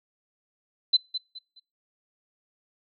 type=tone with echo; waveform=sine; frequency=4035 Hz; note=B7; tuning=36 cents sharp; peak=-15 dBFS; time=0.93-0.97 s; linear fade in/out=10 ms; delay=210 ms; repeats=3; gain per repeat=-11 dB; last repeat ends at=1.6 s; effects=noise-tail reverb RT60 0.3 s tail -26 dB re dry